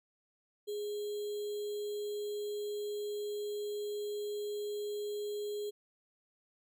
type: tone with sample-and-hold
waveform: sine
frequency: 415.3 Hz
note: G#4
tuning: in tune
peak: -35 dBFS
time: 0.67-5.71 s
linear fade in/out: 20 ms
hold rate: 3675 Hz
effects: none